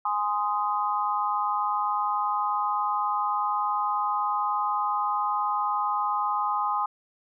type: chord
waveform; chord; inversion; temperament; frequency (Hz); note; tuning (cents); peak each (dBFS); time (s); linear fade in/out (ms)
sine; Ab major; none; just; 830.6 / 1038.3 / 1245.9; Ab5 / C6 / Eb6; 0 / -14 / +2; -28; 0.05-6.86; 5
effects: none